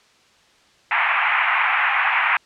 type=band-pass noise; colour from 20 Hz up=white; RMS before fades=-19 dBFS; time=0.91-2.37 s; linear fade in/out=2 ms; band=780 to 2500 Hz; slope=48 dB/octave; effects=white hiss -55 dBFS RMS until 2.45 s + low-pass 5000 Hz 12 dB/octave